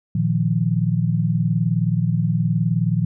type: chord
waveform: sine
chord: Bb suspended fourth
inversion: none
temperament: equal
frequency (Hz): 116.54 / 155.56 / 174.61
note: Bb2 / Eb3 / F3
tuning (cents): 0 / 0 / 0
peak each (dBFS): -21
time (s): 0.15-3.05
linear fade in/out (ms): 5
effects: none